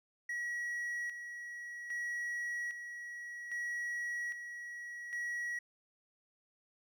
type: tone with tremolo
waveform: triangle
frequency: 1918 Hz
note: A#6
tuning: 49 cents sharp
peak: -34 dBFS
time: 0.29-5.59 s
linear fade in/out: 5 ms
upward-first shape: square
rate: 0.62 Hz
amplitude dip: 55%
effects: none